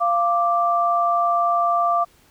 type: tone pair together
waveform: sine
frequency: 692.7 / 1174.7 Hz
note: F5 / D6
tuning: -14 / 0 cents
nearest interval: major sixth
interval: 914 cents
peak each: -19 dBFS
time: 0-2.05 s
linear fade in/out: 20 ms
effects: pink hiss -56 dBFS RMS until 2.3 s